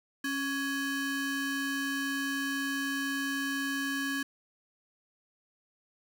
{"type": "ring-modulated tone", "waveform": "square", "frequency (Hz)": 697, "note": "F5", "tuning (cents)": -4, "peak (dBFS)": -28, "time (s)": [0.24, 4.23], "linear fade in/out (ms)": 5, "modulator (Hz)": 972, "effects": []}